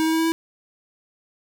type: tone with pitch steps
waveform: square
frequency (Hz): 318.4 / 320.8 / 323.2 / 325.7 / 328.1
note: D#4 / E4 / E4 / E4 / E4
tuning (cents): +40 / -47 / -34 / -21 / -8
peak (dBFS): -19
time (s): 0-0.32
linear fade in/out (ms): 0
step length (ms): 64
effects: none